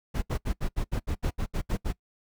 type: noise bursts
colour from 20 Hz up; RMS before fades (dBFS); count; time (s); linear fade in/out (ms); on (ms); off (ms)
brown; -27; 12; 0.14-1.929; 20; 84; 71
effects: noise-tail reverb RT60 0.1 s tail -22 dB re dry